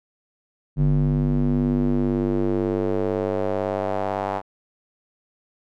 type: tone with band-pass filter sweep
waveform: square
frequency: 49 Hz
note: G1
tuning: in tune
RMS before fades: -22 dBFS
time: 0.76-4.42 s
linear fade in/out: 50 ms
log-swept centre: 160 to 820 Hz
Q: 2.5
effects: none